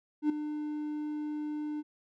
triangle tone with ADSR envelope, 300.3 Hz, D4, 39 cents sharp, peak -20 dBFS, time 0.22-1.83 s, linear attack 77 ms, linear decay 5 ms, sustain -11 dB, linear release 35 ms, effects none

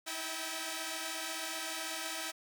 5% pulse tone cluster, 311 / 325.5 / 643 / 780 / 1767 Hz, D#4 / E4 / E5 / G5 / A6, -1 / -22 / -43 / -9 / +7 cents, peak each -39 / -31 / -32 / -30 / -35 dBFS, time 0.06-2.32 s, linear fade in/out 20 ms, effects none

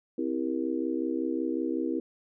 sine chord, C dominant seventh, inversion none, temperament just, 261.6 / 327 / 392.4 / 470.9 Hz, C4 / E4 / G4 / Bb4, 0 / -14 / +2 / +18 cents, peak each -32 / -30 / -36 / -36 dBFS, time 0.18-2 s, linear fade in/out 5 ms, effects none

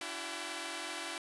5% pulse tone cluster, 290.2 / 335.6 / 378.7 / 745 / 779 Hz, D4 / E4 / F#4 / F#5 / G5, -21 / +31 / +40 / +12 / -11 cents, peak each -34 / -30 / -36 / -39 / -35 dBFS, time 0.01-1.18 s, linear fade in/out 2 ms, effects resampled to 24000 Hz

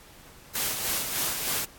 white noise with tremolo, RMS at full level -27 dBFS, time 0.55-1.65 s, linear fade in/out 5 ms, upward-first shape sine, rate 3.3 Hz, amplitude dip 45%, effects pink hiss -51 dBFS RMS until 1.78 s + AAC 64 kbps

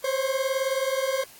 40% pulse beating tone pair, 523.3 / 542.3 Hz, C5 / C#5, 0 / -38 cents, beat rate 19 Hz, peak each -26 dBFS, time 0.04-1.24 s, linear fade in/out 5 ms, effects white hiss -50 dBFS RMS until 1.39 s + AAC 64 kbps

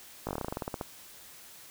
slowing click train, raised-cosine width 1 ms, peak -19 dBFS, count 15, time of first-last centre 0.27-0.812 s, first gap 18 ms, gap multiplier 1.11, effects white hiss -51 dBFS RMS until 1.7 s

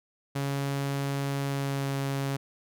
sawtooth tone with pitch glide, 139.3 to 137.7 Hz, C#3 to C#3, +9 to -11 cents, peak -24 dBFS, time 0.35-2.37 s, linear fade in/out 10 ms, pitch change -20 cents, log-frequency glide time 1.43-1.94 s, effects none

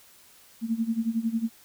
sine tone with tremolo, 227 Hz, A#3, 46 cents flat, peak -21 dBFS, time 0.61-1.5 s, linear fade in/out 50 ms, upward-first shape sine, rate 11 Hz, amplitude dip 85%, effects white hiss -55 dBFS RMS until 1.64 s

